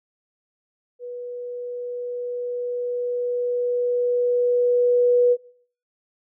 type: tone with level ramp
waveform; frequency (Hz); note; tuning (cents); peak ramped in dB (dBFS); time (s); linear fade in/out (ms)
sine; 488.6; B4; -19; -31 to -13; 0.99-5.37; 50
effects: noise-tail reverb RT60 0.5 s tail -19 dB re dry